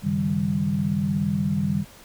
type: tone cluster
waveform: sine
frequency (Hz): 96.3 / 139.6 / 156.2 / 197.2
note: G2 / C#3 / D#3 / G3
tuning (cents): -30 / +13 / +7 / +11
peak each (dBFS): -32 / -30 / -26 / -23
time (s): 0.02-1.85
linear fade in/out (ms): 50
effects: pink hiss -48 dBFS RMS until 2.04 s